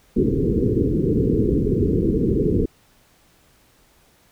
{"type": "low-pass noise", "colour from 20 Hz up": "white", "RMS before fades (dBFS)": -19, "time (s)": [0.16, 2.66], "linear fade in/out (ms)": 10, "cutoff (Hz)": 460, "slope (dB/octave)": 96, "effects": ["pink hiss -57 dBFS RMS until 4.31 s"]}